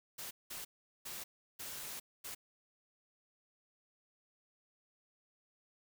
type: noise bursts at uneven times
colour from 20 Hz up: white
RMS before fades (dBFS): -45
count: 5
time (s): 0.18-0.31 / 0.5-0.65 / 1.05-1.24 / 1.59-2 / 2.24-2.35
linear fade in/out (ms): 10
effects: none